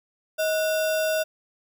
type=tone with sample-and-hold; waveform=sine; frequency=631 Hz; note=D#5; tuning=24 cents sharp; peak=-21 dBFS; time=0.38-1.24 s; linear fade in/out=20 ms; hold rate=2100 Hz; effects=none